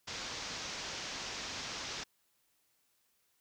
white low-pass noise, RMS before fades -42 dBFS, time 0.07-2.04 s, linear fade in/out 10 ms, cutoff 6400 Hz, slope 48 dB/octave, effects white hiss -75 dBFS RMS until 3.4 s

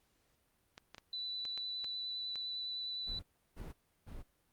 clicks, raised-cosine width 0.2 ms, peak -31 dBFS, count 7, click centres 0.779 / 0.946 / 0.982 / 1.452 / 1.576 / 1.844 / 2.357 s
sine tone with vibrato, 3977 Hz, B7, 11 cents sharp, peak -38 dBFS, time 1.13-3.19 s, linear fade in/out 2 ms, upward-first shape triangle, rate 9.8 Hz, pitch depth 14 cents each way
brown noise bursts, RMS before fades -46 dBFS, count 3, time 3.06-4.23 s, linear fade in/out 20 ms, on 170 ms, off 330 ms
effects pink hiss -75 dBFS RMS until 4.52 s + Opus 48 kbps

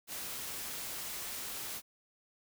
white noise, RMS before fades -41 dBFS, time 0.07-1.82 s, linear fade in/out 50 ms, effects none

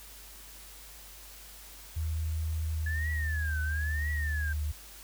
sine tone with pitch glide, 79.6 to 75.26 Hz, D#2 to D2, +40 to +43 cents, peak -29 dBFS, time 1.96-4.72 s, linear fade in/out 10 ms, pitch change -97 cents, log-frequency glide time 2.58-3.98 s
sine tone with vibrato, 1708 Hz, G#6, 48 cents sharp, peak -34 dBFS, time 2.86-4.53 s, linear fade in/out 5 ms, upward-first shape triangle, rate 1 Hz, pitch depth 230 cents each way
effects added 50 Hz sine -52 dBFS peak until 5.03 s + white hiss -50 dBFS RMS until 5.03 s

